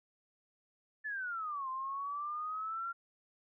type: exponential two-way sweep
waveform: sine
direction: down then up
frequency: 1760 to 1037 to 1386 Hz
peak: -36 dBFS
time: 1.04-2.93 s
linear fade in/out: 20 ms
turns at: 1.69 s
effects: none